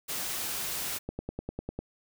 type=noise; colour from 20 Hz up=white; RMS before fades=-34 dBFS; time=0.08-0.99 s; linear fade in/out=20 ms
type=click train; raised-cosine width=2 ms; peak=-21 dBFS; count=8; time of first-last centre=1.09-1.79 s; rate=10 Hz
effects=none